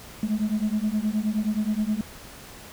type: beating tone pair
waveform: sine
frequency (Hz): 208.6 / 218.1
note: G#3 / A3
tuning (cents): +8 / -15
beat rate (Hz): 9.5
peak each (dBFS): -24 / -24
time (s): 0.23-2.01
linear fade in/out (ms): 2
effects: tanh soft clip ceiling -18 dBFS + pink hiss -44 dBFS RMS until 2.72 s